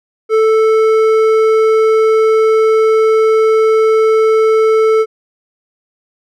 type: tone with hard clipping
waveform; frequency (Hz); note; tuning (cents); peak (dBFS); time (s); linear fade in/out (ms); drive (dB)
triangle; 440; A4; 0; -9; 0.29-5.06; 50; 12
effects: none